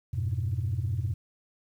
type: chord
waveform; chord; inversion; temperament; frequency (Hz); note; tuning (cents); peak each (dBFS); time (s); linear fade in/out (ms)
sine; F diminished; none; equal with one note detuned; 88.73 / 103.83 / 123.47; F2 / Ab2 / Cb3; +28 / 0 / 0; -30; 0.13-1.14; 10
effects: tanh soft clip ceiling -21 dBFS + 10-bit